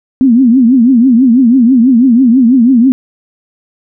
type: tone with vibrato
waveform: sine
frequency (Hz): 246.9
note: B3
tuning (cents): 0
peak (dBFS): -3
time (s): 0.21-2.92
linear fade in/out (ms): 0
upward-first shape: triangle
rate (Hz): 6.1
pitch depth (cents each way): 200
effects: none